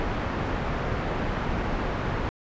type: low-pass noise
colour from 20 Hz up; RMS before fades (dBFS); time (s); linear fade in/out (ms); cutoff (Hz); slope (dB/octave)
pink; -28; 0-2.29; 0; 1700; 12
effects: resampled to 16000 Hz